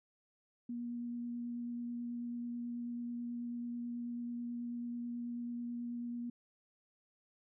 sine tone with vibrato, 239 Hz, A#3, 43 cents sharp, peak -38 dBFS, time 0.69-6.3 s, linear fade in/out 5 ms, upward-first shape sine, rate 9.2 Hz, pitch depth 9 cents each way, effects none

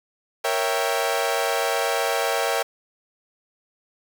sawtooth chord, A# diminished seventh, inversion none, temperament equal, 466.2 / 554.4 / 659.3 / 784 Hz, A#4 / C#5 / E5 / G5, 0 / 0 / 0 / 0 cents, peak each -23 dBFS, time 0.44-2.63 s, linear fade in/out 10 ms, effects 7-bit

